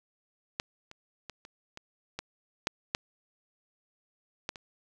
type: clicks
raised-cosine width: 0.2 ms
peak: -13 / -29 / -23 / -30 / -25 / -18 / -10 / -10 / -15 / -26 dBFS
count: 10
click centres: 0.599 / 0.914 / 1.297 / 1.451 / 1.774 / 2.19 / 2.671 / 2.949 / 4.491 / 4.558 s
effects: none